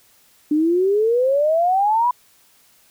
sine exponential sweep, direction up, 293.7 to 1000 Hz, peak -14 dBFS, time 0.51-2.11 s, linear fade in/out 5 ms, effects white hiss -55 dBFS RMS until 2.9 s

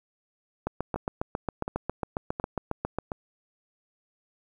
two click trains, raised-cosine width 1 ms, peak -14 / -17 dBFS, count 18 / 4, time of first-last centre 0.67-2.986 / 0.96-3.118 s, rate 7.34 / 1.39 Hz, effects 9-bit

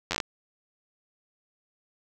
slowing click train, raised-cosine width 0.2 ms, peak -10 dBFS, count 7, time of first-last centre 0.11-0.202 s, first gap 10 ms, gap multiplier 1.17, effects none

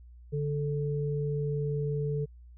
sine tone pair together, 145.89 / 438.7 Hz, D3 / A4, -11 / -5 cents, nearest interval octave + perfect fifth, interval 1906 cents, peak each -29 / -33 dBFS, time 0.32-2.26 s, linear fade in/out 20 ms, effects added 60 Hz sine -48 dBFS peak until 2.57 s

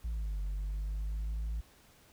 sine exponential two-way sweep, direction down then up, 58.27 to 47.86 to 55.5 Hz, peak -30 dBFS, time 0.04-1.61 s, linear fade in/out 10 ms, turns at 0.41 s, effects tanh soft clip ceiling -32 dBFS + pink hiss -62 dBFS RMS until 2.12 s

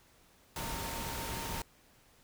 sine tone in noise, 917 Hz, A#5, 29 cents flat, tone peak -44 dBFS, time 0.56-1.62 s, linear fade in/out 2 ms, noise pink, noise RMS -39 dBFS, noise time 0.56-1.62 s, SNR -8 dB, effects pink hiss -64 dBFS RMS until 2.23 s

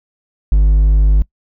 triangle tone with hard clipping, 50.7 Hz, G#1, 41 cents flat, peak -8 dBFS, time 0.52-1.22 s, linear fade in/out 0 ms, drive 6 dB, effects noise-tail reverb RT60 0.1 s tail -22 dB re dry

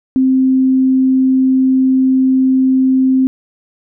sine tone, 261.6 Hz, C4, in tune, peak -8 dBFS, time 0.16-3.27 s, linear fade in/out 0 ms, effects none

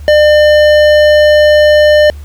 sine tone with hard clipping, 600 Hz, D5, 37 cents sharp, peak -5 dBFS, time 0.08-2.1 s, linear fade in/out 0 ms, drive 13 dB, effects added 73 Hz sine -24 dBFS peak until 2.24 s + pink hiss -43 dBFS RMS until 2.24 s

